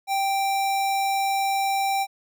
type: tone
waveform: square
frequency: 784 Hz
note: G5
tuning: in tune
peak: -22 dBFS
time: 0.07-2.07 s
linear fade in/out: 50 ms
effects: none